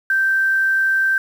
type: tone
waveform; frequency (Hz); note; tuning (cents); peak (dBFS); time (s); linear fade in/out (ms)
sine; 1563; G6; -6; -14; 0.1-1.18; 2
effects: 7-bit